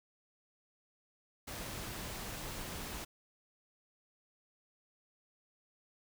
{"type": "noise", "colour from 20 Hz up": "pink", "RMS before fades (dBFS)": -43, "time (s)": [1.47, 3.05], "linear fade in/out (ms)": 10, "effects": []}